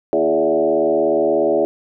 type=tone with frequency modulation; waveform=sine; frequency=493.9 Hz; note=B4; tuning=in tune; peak=-13 dBFS; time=0.13-1.65 s; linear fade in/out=0 ms; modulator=76.8 Hz; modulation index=2.4; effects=none